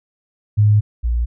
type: tone pair in turn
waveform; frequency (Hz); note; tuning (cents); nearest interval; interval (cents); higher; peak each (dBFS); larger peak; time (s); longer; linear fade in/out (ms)
sine; 105.1 / 58.71; G#2 / A#1; +21 / +13; minor seventh; 1008; first; -9 / -15; first; 0.57-0.81 / 1.03-1.26; first; 20
effects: none